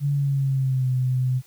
sine tone with pitch glide, 142.7 to 127.87 Hz, D3 to C3, -49 to -39 cents, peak -19 dBFS, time 0-1.42 s, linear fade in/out 50 ms, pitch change -190 cents, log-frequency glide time 0.12-0.9 s, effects white hiss -55 dBFS RMS until 1.46 s

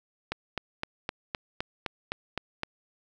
click train, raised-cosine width 0.3 ms, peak -14 dBFS, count 10, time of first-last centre 0.32-2.634 s, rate 3.89 Hz, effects none

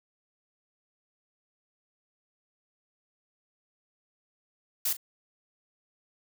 blue noise with echo, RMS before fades -28 dBFS, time 4.85-4.93 s, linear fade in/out 5 ms, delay 39 ms, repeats 1, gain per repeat -13 dB, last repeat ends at 4.969 s, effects none

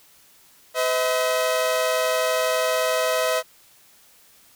sawtooth tone pair together, 507 / 638.8 Hz, B4 / D#5, +45 / +45 cents, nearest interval major third, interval 400 cents, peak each -20 / -18 dBFS, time 0.74-3.43 s, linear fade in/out 50 ms, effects white hiss -54 dBFS RMS until 4.55 s

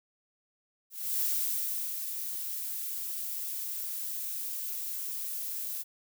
violet noise with ADSR envelope, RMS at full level -29 dBFS, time 0.9-5.84 s, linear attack 300 ms, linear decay 750 ms, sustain -7 dB, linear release 31 ms, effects none

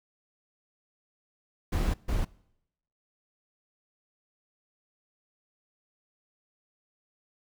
brown noise bursts at uneven times, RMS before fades -27 dBFS, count 2, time 1.72-1.94 / 2.08-2.25 s, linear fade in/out 10 ms, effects noise-tail reverb RT60 0.8 s tail -23 dB re dry

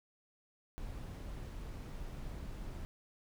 brown noise, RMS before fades -44 dBFS, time 0.78-2.85 s, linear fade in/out 0 ms, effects none

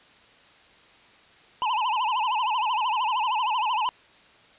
square tone with vibrato, 932.3 Hz, A#5, in tune, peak -23 dBFS, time 1.62-3.89 s, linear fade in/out 0 ms, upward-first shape sine, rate 13 Hz, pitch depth 180 cents each way, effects white hiss -54 dBFS RMS until 4.58 s + resampled to 8000 Hz

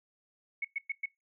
sine tone bursts, 2205 Hz, C#7, 10 cents flat, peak -30 dBFS, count 4, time 0.62-1.058 s, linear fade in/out 5 ms, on 27 ms, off 110 ms, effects noise-tail reverb RT60 0.2 s tail -23 dB re dry

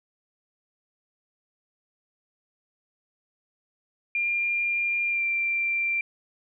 sine tone with pitch glide, 2398 to 2362 Hz, D7 to D7, +36 to +9 cents, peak -23 dBFS, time 4.15-6.01 s, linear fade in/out 2 ms, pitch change -27 cents, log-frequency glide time 5.09-5.23 s, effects none

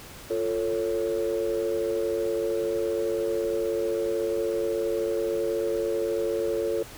sine chord, F augmented, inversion none, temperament equal with one note detuned, 349.2 / 445.4 / 554.4 Hz, F4 / A4 / C#5, 0 / +21 / 0 cents, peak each -29 / -26 / -29 dBFS, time 0.3-6.83 s, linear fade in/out 5 ms, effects tanh soft clip ceiling -17 dBFS + pink hiss -44 dBFS RMS until 6.97 s

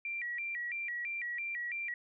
sine tone with vibrato, 2131 Hz, C7, 31 cents sharp, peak -35 dBFS, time 0.05-1.94 s, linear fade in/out 2 ms, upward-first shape square, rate 3 Hz, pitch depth 180 cents each way, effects none

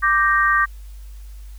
sine chord, G minor, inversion second, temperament equal, 1174.7 / 1568 / 1864.7 Hz, D6 / G6 / Bb6, 0 / 0 / 0 cents, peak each -17 / -19 / -19 dBFS, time 0.02-0.66 s, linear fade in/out 20 ms, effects added 50 Hz sine -34 dBFS peak until 1.58 s + white hiss -54 dBFS RMS until 1.58 s

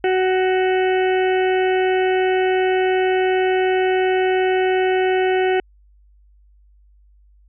harmonic tone with a mistuned harmonic, 373.1 Hz, F#4, 14 cents sharp, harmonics 1 / 2 / 4 / 5 / 6 / 7 / 8, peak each -16 / -22 / -28 / -30 / -32 / -33 / -34 dBFS, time 0.04-5.6 s, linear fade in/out 2 ms, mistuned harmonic 6, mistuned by -18 cents, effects added 50 Hz sine -49 dBFS peak until 7.48 s

